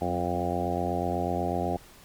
harmonic tone with a mistuned harmonic, 88.1 Hz, F2, 16 cents sharp, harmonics 1 / 2 / 3 / 4 / 5 / 6 / 7 / 8 / 9, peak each -34 / -34 / -35 / -34 / -37 / -36 / -36 / -32 / -34 dBFS, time 0.01-1.77 s, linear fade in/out 5 ms, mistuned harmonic 2, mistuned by +38 cents, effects pink hiss -52 dBFS RMS until 2.04 s + MP3 96 kbps

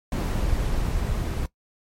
brown noise with level ramp, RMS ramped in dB -23 to -26 dBFS, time 0.12-1.46 s, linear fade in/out 2 ms, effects noise-tail reverb RT60 0.1 s tail -18 dB re dry + MP3 64 kbps

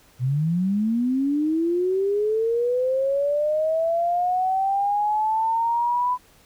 sine linear sweep, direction up, 120.6 to 1002 Hz, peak -19 dBFS, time 0.19-6.18 s, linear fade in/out 50 ms, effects pink hiss -55 dBFS RMS until 6.45 s

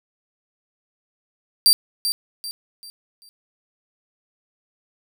sawtooth tone with echo, 4699 Hz, D8, in tune, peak -8 dBFS, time 1.66-1.73 s, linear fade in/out 0 ms, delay 390 ms, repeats 4, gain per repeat -9 dB, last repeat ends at 3.29 s, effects none

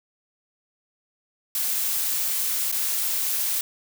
blue noise with dropouts, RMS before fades -25 dBFS, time 1.55-3.61 s, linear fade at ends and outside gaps 2 ms, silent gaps 2.716-2.724 s, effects none

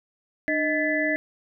sine tone cluster, 300.9 / 627 / 1736 / 2002 Hz, D4 / D#5 / A6 / B6, +42 / +13 / -24 / +23 cents, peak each -27 dBFS, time 0.48-1.16 s, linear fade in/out 0 ms, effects none

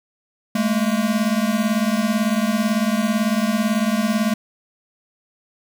square beating tone pair, 207.7 / 225.7 Hz, G#3 / A3, 0 / +44 cents, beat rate 18 Hz, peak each -21 dBFS, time 0.55-4.34 s, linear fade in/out 5 ms, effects none

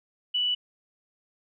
sine tone, 2960 Hz, F#7, in tune, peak -23 dBFS, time 0.34-0.55 s, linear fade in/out 10 ms, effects none

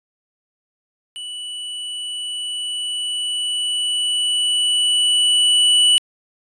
square tone with level ramp, 2960 Hz, F#7, in tune, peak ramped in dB -29 to -11 dBFS, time 1.16-5.98 s, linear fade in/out 0 ms, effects resampled to 22050 Hz

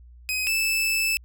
sawtooth tone pair in turn, 2519 / 2629 Hz, D#7 / E7, +21 / -5 cents, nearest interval minor second, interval 74 cents, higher second, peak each -21 / -18 dBFS, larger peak second, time 0.29-0.47 / 0.47-1.17 s, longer second, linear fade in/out 0 ms, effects added 60 Hz sine -45 dBFS peak until 1.24 s

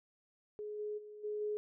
sine tone with level steps, 420.7 Hz, G#4, 22 cents sharp, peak -40 / -37 / -48 / -36 / -34 dBFS, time 0.59-1.57 s, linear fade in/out 0 ms, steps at 0.78 / 0.97 / 1.23 / 1.4 s, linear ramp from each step 20 ms, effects none

